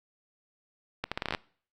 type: accelerating click train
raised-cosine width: 0.3 ms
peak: -14 dBFS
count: 10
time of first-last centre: 1.04-1.349 s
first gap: 76 ms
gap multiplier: 0.78
effects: noise-tail reverb RT60 0.5 s tail -23 dB re dry + Opus 48 kbps